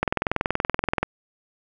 click train, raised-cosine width 0.5 ms, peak -6 dBFS, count 22, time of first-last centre 0.03-1.03 s, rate 21 Hz, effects none

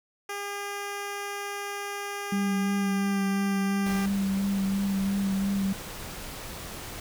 10% pulse tone with pitch glide, 404.3 to 396.4 Hz, G#4 to G4, -46 to +19 cents, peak -24 dBFS, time 0.29-4.06 s, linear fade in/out 5 ms, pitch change -35 cents, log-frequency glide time 2.76-3.21 s
sine tone with vibrato, 196 Hz, G3, in tune, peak -24 dBFS, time 2.32-5.73 s, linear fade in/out 5 ms, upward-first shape sine, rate 2.9 Hz, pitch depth 22 cents each way
pink noise, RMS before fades -39 dBFS, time 3.86-7 s, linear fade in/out 2 ms
effects none

